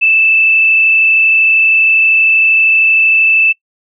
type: tone with frequency modulation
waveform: sine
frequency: 2637 Hz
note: E7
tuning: in tune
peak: -6 dBFS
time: 0.01-3.53 s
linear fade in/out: 20 ms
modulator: 32.8 Hz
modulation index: 0.74
effects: noise-tail reverb RT60 0.1 s tail -25 dB re dry